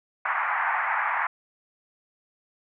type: band-pass noise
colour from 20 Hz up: pink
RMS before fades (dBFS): -26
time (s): 0.25-1.27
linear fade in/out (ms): 5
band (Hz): 790 to 2100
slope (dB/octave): 48
effects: none